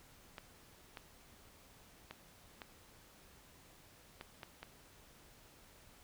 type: clicks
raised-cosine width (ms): 0.3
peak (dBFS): -30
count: 7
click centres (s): 0.382 / 0.972 / 2.11 / 2.618 / 4.211 / 4.432 / 4.63
effects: pink hiss -62 dBFS RMS until 6.03 s